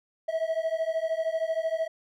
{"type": "beating tone pair", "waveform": "triangle", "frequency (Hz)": [641, 654], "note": ["E5", "E5"], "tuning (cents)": [-49, -14], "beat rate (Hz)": 13, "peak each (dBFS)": -27, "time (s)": [0.28, 1.88], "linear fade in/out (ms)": 10, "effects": []}